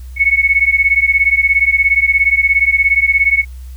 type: beating tone pair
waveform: sine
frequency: 2200 / 2217 Hz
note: C#7 / C#7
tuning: -14 / 0 cents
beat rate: 17 Hz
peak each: -12 dBFS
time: 0.16-3.45 s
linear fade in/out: 50 ms
effects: added 63 Hz sine -27 dBFS peak until 3.76 s + white hiss -49 dBFS RMS until 3.76 s

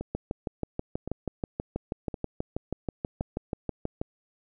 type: two click trains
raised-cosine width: 2 ms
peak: -20 / -16 dBFS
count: 4 / 25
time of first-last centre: 0.01-3.208 / 0.15-4.015 s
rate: 0.938 / 6.21 Hz
effects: none

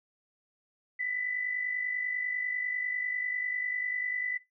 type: tone pair together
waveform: sine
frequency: 1947 / 1997.1 Hz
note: B6 / B6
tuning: -25 / +19 cents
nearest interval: unison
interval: 44 cents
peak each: -39 / -31 dBFS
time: 0.99-4.38 s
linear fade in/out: 10 ms
effects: noise-tail reverb RT60 0.2 s tail -17 dB re dry

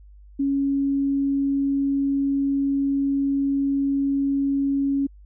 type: tone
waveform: sine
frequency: 277.2 Hz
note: C#4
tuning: in tune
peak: -19 dBFS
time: 0.39-5.07 s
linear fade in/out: 10 ms
effects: added 50 Hz sine -44 dBFS peak until 5.25 s

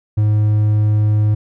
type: tone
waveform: triangle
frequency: 106 Hz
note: G#2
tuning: 36 cents sharp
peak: -9 dBFS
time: 0.17-1.35 s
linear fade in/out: 10 ms
effects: none

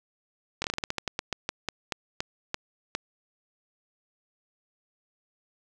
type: slowing click train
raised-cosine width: 0.2 ms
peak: -11 dBFS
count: 18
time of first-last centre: 0.62-2.95 s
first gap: 22 ms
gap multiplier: 1.2
effects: none

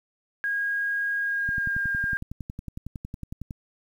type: tone with pitch glide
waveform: sine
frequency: 1635 to 1609.7 Hz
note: G#6 to G6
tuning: -28 to +45 cents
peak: -24 dBFS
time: 0.44-2.17 s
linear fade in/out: 0 ms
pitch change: -27 cents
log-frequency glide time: 1.17-1.78 s
type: click train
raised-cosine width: 5 ms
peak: -22 dBFS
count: 23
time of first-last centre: 1.49-3.508 s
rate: 10.9 Hz
effects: 9-bit

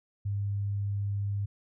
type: tone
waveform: sine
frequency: 100.8 Hz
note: G2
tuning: 49 cents sharp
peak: -28 dBFS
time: 0.25-1.46 s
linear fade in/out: 10 ms
effects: none

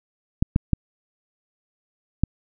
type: clicks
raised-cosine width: 5 ms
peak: -5 dBFS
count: 4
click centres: 0.425 / 0.561 / 0.733 / 2.236 s
effects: none

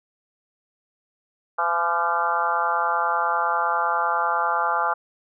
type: harmonic tone with a mistuned harmonic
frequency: 170 Hz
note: F3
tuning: 46 cents flat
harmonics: 3 / 4 / 5 / 6 / 7 / 8 / 9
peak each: -33 / -29 / -25 / -29 / -25 / -26 / -35 dBFS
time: 1.58-4.94 s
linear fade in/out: 10 ms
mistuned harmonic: 8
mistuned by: +31 cents
effects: none

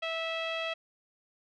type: tone with low-pass filter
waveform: sawtooth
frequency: 654 Hz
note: E5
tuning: 14 cents flat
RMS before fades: -34 dBFS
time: 0.02-0.74 s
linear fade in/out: 10 ms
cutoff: 3000 Hz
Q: 4.9
effects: none

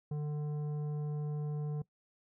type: tone with tanh clipping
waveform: sine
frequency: 148.9 Hz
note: D3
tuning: 24 cents sharp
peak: -35 dBFS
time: 0.11-1.82 s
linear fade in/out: 5 ms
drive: 10 dB
effects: noise-tail reverb RT60 0.1 s tail -20 dB re dry

